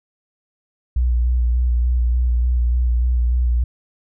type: tone with vibrato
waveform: sine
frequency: 60.6 Hz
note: B1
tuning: 32 cents flat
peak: -14 dBFS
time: 0.96-3.64 s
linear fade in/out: 5 ms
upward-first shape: square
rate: 3.4 Hz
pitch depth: 25 cents each way
effects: none